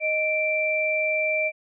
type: tone pair together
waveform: sine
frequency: 622.3 / 2349 Hz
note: D#5 / D7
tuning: 0 / 0 cents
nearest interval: octave + major seventh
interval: 2300 cents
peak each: -25 / -23 dBFS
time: 0-1.52 s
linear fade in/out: 50 ms
effects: none